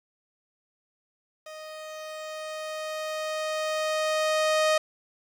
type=tone with level ramp; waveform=sawtooth; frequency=622.3 Hz; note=D#5; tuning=in tune; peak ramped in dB=-36 to -16 dBFS; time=1.46-4.78 s; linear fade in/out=5 ms; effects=low-pass 8000 Hz 12 dB/octave + 9-bit